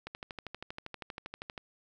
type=click train; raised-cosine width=0.3 ms; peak=-24 dBFS; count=20; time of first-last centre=0.07-1.578 s; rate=12.6 Hz; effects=none